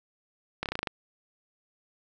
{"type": "slowing click train", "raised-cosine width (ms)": 0.3, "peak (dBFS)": -14, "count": 8, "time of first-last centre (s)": [0.63, 0.872], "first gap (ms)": 28, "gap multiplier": 1.07, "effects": []}